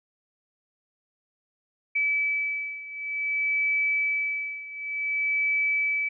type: beating tone pair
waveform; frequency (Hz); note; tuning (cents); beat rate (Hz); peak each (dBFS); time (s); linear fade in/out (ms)
sine; 2300 / 2300.55; D7 / D7; -37 / -36; 0.55; -26 / -29; 1.95-6.09; 10
effects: none

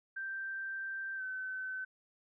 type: tone with pitch glide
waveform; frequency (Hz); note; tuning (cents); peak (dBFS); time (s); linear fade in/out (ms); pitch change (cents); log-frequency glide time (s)
sine; 1568 to 1524.2; G6 to G6; 0 to -49; -37; 0.16-1.85; 10; -49; 1.16-1.22
effects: none

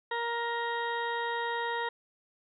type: harmonic tone with a mistuned harmonic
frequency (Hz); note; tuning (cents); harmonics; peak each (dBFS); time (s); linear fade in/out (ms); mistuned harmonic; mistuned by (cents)
469.3; A#4; +12; 1 / 2 / 3 / 4 / 6 / 7 / 8; -36 / -33 / -41 / -36 / -52 / -48 / -44; 0.11-1.89; 5; 7; -25
effects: none

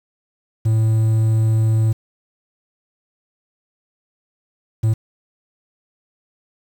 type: tone bursts at uneven times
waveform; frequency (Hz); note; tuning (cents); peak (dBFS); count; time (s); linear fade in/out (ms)
triangle; 110.7; A2; +11; -11; 2; 0.65-1.93 / 4.83-4.94; 10
effects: 7-bit

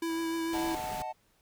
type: tone with vibrato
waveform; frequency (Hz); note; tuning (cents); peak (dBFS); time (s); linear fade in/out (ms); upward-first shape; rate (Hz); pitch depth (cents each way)
square; 329.6; E4; 0; -31; 0.02-0.75; 5; triangle; 6.7; 17
type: click train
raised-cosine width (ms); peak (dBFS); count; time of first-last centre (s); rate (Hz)
0.5; -37; 59; 0.1-0.73; 92.1
type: noise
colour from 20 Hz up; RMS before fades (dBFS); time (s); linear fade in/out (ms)
pink; -42; 0.53-1.02; 0
type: chord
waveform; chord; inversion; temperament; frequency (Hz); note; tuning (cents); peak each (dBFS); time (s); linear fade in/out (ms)
triangle; D# diminished; none; equal; 622.3 / 740 / 880; D#5 / F#5 / A5; 0 / 0 / 0; -40 / -36 / -36; 0.53-1.13; 20
effects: pink hiss -69 dBFS RMS until 1.41 s

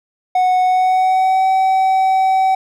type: tone with pitch glide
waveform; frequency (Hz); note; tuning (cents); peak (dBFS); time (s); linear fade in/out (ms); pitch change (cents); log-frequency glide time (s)
triangle; 737 to 761.7; F#5 to G5; -7 to -50; -9; 0.35-2.55; 5; +57; 0.63-1.48
effects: none

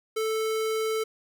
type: tone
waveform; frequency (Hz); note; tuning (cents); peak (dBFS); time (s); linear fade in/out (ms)
square; 440; A4; 0; -26; 0.16-1.04; 10
effects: none

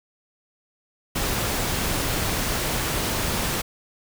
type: noise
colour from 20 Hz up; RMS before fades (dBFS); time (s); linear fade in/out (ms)
pink; -25; 1.15-3.62; 10
effects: none

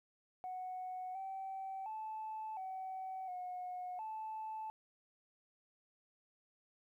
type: tone with pitch steps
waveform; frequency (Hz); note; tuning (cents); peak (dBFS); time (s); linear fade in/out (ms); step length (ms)
sine; 739 / 770 / 872 / 757 / 726 / 874; F#5 / G5 / A5 / F#5 / F#5 / A5; -2 / -31 / -16 / +39 / -33 / -12; -40; 0.44-4.7; 0; 710
effects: tanh soft clip ceiling -37 dBFS + 13-bit

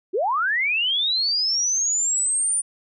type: linear sweep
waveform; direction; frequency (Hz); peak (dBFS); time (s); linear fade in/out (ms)
sine; up; 326 to 9397; -19; 0.13-2.62; 20
effects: none

